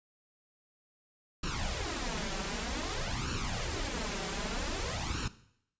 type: noise with flanger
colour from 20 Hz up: pink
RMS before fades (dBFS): -35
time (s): 1.43-5.28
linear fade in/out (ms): 5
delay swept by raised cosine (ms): 0.71 to 5.21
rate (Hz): 0.53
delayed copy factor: +0.75
effects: noise-tail reverb RT60 0.7 s tail -17 dB re dry + resampled to 16000 Hz